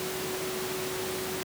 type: tone in noise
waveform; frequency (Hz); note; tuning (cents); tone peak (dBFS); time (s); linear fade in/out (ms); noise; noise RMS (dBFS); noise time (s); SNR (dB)
sine; 373.5; F#4; +16; -34; 0-1.43; 0; pink; -34; 0-1.43; -3
effects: high-pass 150 Hz 12 dB/octave